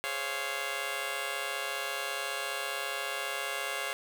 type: chord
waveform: 10% pulse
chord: Db major seventh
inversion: second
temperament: just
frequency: 415.8 / 519.7 / 554.4 / 693 Hz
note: Ab4 / C5 / Db5 / F5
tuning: +2 / -12 / 0 / -14 cents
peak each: -33 / -33 / -29 / -30 dBFS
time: 0.04-3.93 s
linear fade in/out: 0 ms
effects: none